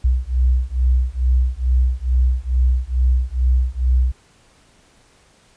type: beating tone pair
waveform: sine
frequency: 61.74 / 64.04 Hz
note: B1 / C2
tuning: 0 / -37 cents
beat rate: 2.3 Hz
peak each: -17 dBFS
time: 0.04-4.12 s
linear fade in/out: 10 ms
effects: pink hiss -54 dBFS RMS until 5.56 s + resampled to 22050 Hz